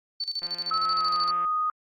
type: tone with tremolo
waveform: sine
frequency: 4500 Hz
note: C#8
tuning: 25 cents sharp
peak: -26 dBFS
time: 0.2-1.31 s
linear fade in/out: 5 ms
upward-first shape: square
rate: 13 Hz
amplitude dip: 80%
type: click train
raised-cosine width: 0.5 ms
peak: -30 dBFS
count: 180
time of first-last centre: 0.42-1.449 s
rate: 174 Hz
type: tone with pitch glide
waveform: sine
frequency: 1295 to 1242.2 Hz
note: E6 to D#6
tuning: -31 to -3 cents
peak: -23 dBFS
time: 0.71-1.7 s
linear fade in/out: 2 ms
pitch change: -72 cents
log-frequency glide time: 0.94-1.17 s
effects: Opus 24 kbps